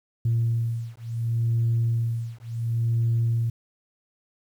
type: beating tone pair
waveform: sine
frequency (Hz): 115.5 / 116.2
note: A#2 / A#2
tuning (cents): -16 / -5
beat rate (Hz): 0.7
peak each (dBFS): -24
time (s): 0.25-3.5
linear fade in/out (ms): 5
effects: tanh soft clip ceiling -16 dBFS + 9-bit